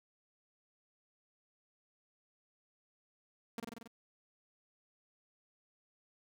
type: tone with echo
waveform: sawtooth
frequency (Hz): 230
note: A#3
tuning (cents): -23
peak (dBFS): -34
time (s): 3.58-3.6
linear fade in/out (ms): 2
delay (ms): 46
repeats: 6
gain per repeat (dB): -2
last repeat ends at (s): 3.876
effects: none